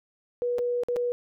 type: tone with dropouts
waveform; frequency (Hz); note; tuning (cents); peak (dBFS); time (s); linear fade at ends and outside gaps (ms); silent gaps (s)
sine; 485.9; B4; -28; -24; 0.42-1.12; 0; 0.584-0.59 / 0.835-0.885 / 0.961-0.966
effects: none